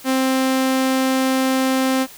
sawtooth tone, 262.5 Hz, C4, 6 cents sharp, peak -12 dBFS, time 0.04-2.07 s, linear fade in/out 50 ms, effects white hiss -41 dBFS RMS until 2.17 s

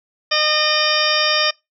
harmonic tone, 610 Hz, D#5, 34 cents flat, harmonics 1 / 2 / 3 / 4 / 5 / 6 / 8 / 9, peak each -23 / -23 / -23 / -23 / -23 / -23 / -23 / -23 dBFS, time 0.31-1.51 s, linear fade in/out 10 ms, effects noise-tail reverb RT60 0.2 s tail -23 dB re dry

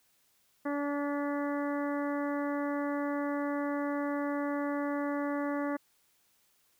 harmonic tone with a mistuned harmonic, 287.4 Hz, D4, 37 cents flat, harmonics 1 / 2 / 3 / 4 / 5 / 6 / 7, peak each -32 / -36 / -42 / -41 / -46 / -45 / -48 dBFS, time 0.65-5.77 s, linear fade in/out 10 ms, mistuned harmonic 7, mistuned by -20 cents, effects white hiss -70 dBFS RMS until 6.79 s

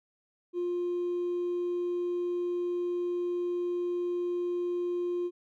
triangle tone with hard clipping, 352.3 Hz, F4, 15 cents sharp, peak -28 dBFS, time 0.53-5.31 s, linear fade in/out 50 ms, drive 2 dB, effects none

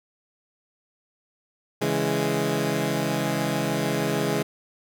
15% pulse chord, C# minor, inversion none, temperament equal, 138.59 / 164.81 / 207.7 Hz, C#3 / E3 / G#3, 0 / 0 / 0 cents, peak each -21 dBFS, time 1.81-4.43 s, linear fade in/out 10 ms, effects none

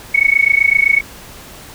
sine tone with amplitude modulation, 2217 Hz, C#7, in tune, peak -5 dBFS, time 0.14-1.01 s, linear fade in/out 10 ms, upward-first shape sine, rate 27.8 Hz, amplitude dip 95%, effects pink hiss -36 dBFS RMS until 1.74 s

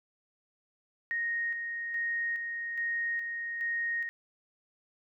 sine tone with tremolo, 1864.7 Hz, A#6, in tune, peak -29 dBFS, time 1.11-4.09 s, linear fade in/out 0 ms, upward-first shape square, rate 1.2 Hz, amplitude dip 40%, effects none

